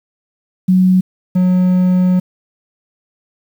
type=tone pair in turn; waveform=sine / triangle; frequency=185 / 182.45 Hz; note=F#3 / F#3; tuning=0 / -24 cents; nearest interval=unison; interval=24 cents; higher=first; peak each=-7 dBFS; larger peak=neither; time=0.68-1.01 / 1.35-2.2 s; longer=second; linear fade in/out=10 ms; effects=7-bit